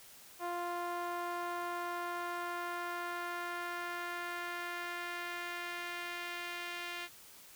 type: tone with band-pass filter sweep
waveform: sawtooth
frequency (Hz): 349.2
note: F4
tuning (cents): 0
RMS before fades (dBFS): -40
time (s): 0.39-7.09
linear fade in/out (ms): 50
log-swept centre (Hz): 900 to 2500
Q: 1.5
effects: white hiss -56 dBFS RMS until 7.55 s